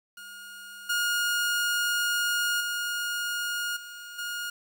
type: tone with level steps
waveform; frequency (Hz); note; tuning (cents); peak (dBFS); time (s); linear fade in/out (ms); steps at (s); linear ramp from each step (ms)
sawtooth; 1429; F6; +39; -38 / -21 / -25 / -37 / -28; 0.17-4.5; 5; 0.89 / 2.6 / 3.76 / 4.18; 10
effects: 9-bit